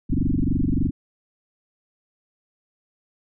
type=tone with frequency modulation; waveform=sine; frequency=133.4 Hz; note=C3; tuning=34 cents sharp; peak=-18 dBFS; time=0.09-0.91 s; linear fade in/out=20 ms; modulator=23.4 Hz; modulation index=6.9; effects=none